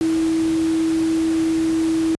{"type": "tone in noise", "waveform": "sine", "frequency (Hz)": 323.8, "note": "E4", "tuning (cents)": -31, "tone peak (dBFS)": -16, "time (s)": [0.01, 2.15], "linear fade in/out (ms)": 0, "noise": "pink", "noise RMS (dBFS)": -33, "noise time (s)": [0.01, 2.15], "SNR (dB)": 14, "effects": ["high-pass 60 Hz 12 dB/octave", "resampled to 24000 Hz"]}